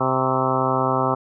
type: harmonic tone with a mistuned harmonic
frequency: 130.81 Hz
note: C3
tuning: in tune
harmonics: 1 / 2 / 3 / 4 / 5 / 6 / 7 / 8 / 9 / 10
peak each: -27 / -27 / -27 / -27 / -27 / -27 / -27 / -27 / -27 / -27 dBFS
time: 0-1.15 s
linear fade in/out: 10 ms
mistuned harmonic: 9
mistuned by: -39 cents
effects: none